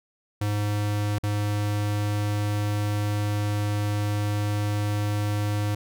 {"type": "tone with dropouts", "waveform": "square", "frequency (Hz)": 103.83, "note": "G#2", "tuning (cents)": 0, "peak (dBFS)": -24, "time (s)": [0.41, 5.75], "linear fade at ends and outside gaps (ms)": 5, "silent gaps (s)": [1.185, 1.234], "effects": []}